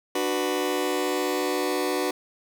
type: chord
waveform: sawtooth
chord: B minor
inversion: first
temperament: just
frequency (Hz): 296.3 / 370.4 / 493.9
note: D4 / F#4 / B4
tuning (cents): +15 / +2 / 0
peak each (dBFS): -25 / -23 / -25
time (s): 0.15-2.11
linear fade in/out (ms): 5
effects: none